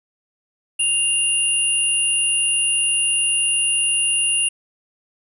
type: tone pair together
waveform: sine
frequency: 2794 / 9769 Hz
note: F7 / D#9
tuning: 0 / -33 cents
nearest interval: octave + minor seventh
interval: 2167 cents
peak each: -19 dBFS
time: 0.79-4.49 s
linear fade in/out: 10 ms
effects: none